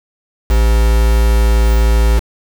triangle tone with quantisation, 56.3 Hz, A1, 40 cents sharp, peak -6 dBFS, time 0.49-2.2 s, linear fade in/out 20 ms, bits 3, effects none

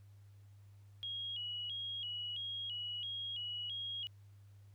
sine tone with vibrato, 3093 Hz, G7, 24 cents flat, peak -39 dBFS, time 1.03-4.07 s, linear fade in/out 0 ms, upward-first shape square, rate 1.5 Hz, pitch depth 100 cents each way, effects added 100 Hz sine -56 dBFS peak until 4.74 s + pink hiss -75 dBFS RMS until 4.74 s

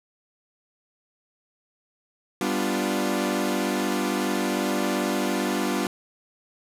sawtooth chord, G dominant seventh, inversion none, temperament equal, 196 / 246.9 / 293.7 / 349.2 Hz, G3 / B3 / D4 / F4, 0 / 0 / 0 / 0 cents, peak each -25 dBFS, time 2.41-5.87 s, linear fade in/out 2 ms, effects resampled to 32000 Hz + 7-bit

